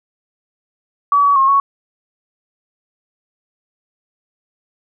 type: tone with pitch steps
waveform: sine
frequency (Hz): 1141 / 1134 / 1076 / 1111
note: C#6 / C#6 / C6 / C#6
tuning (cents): +50 / +39 / +48 / +4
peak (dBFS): -9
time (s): 1.12-1.6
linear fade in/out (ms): 2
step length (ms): 120
effects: none